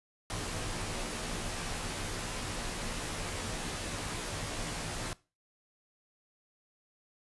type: noise with comb filter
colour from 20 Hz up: pink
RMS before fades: -37 dBFS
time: 0.3-5.13 s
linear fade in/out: 0 ms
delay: 15 ms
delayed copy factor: -0.7
effects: noise-tail reverb RT60 0.3 s tail -20 dB re dry + resampled to 24000 Hz